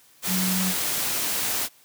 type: tone in noise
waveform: sine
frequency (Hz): 185.8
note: F#3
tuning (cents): +7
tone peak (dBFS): -24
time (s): 0.27-0.74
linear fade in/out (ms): 50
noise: white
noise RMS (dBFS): -26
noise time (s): 0.22-1.69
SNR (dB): -1
effects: white hiss -56 dBFS RMS until 1.84 s + high-pass 60 Hz 12 dB/octave